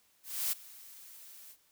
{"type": "noise with ADSR envelope", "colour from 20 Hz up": "blue", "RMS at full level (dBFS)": -31, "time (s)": [0.23, 1.57], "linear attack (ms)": 290, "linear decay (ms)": 17, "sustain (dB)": -21, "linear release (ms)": 64, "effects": ["white hiss -69 dBFS RMS until 1.71 s"]}